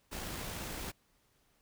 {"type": "noise with amplitude modulation", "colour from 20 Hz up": "pink", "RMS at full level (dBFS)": -40, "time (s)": [0.11, 0.92], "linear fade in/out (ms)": 20, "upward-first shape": "sine", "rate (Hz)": 57.2, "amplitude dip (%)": 25, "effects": ["pink hiss -72 dBFS RMS until 1.61 s"]}